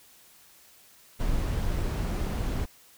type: noise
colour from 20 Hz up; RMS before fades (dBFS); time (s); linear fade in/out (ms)
brown; -28; 1.19-2.66; 20
effects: white hiss -56 dBFS RMS until 2.97 s